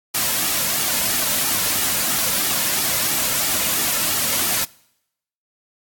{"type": "noise with flanger", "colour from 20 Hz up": "white", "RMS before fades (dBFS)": -20, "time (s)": [0.14, 4.65], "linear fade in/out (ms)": 10, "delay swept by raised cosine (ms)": [1.9, 2.63], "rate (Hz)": 3, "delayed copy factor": -0.5, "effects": ["noise-tail reverb RT60 0.8 s tail -24 dB re dry", "AAC 64 kbps"]}